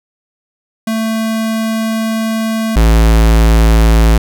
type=tone pair in turn; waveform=square; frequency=222.4 / 55.42 Hz; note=A3 / A1; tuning=+19 / +13 cents; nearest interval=2 octaves; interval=2406 cents; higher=first; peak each=-14 / -6 dBFS; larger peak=second; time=0.87-2.76 / 2.76-4.18 s; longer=first; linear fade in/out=5 ms; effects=none